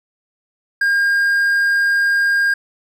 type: tone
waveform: triangle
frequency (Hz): 1613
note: G6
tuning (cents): +49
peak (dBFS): -11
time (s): 0.81-2.54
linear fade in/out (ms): 5
effects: none